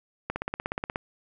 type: click train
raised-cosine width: 0.5 ms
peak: -14 dBFS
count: 12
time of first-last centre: 0.3-0.959 s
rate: 16.7 Hz
effects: none